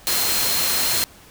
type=tone in noise; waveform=sine; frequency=4186 Hz; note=C8; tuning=in tune; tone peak=-26 dBFS; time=0.07-1.04 s; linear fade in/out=0 ms; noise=white; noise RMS=-21 dBFS; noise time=0.07-1.04 s; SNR=-8 dB; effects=pink hiss -47 dBFS RMS until 1.3 s